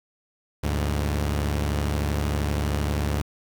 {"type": "tone pair together", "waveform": "sawtooth", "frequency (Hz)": [73, 103.24], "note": ["D2", "G#2"], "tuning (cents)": [-10, -10], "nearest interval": "tritone", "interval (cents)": 600, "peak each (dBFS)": [-20, -25], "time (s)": [0.63, 3.22], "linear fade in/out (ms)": 10, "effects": ["8-bit"]}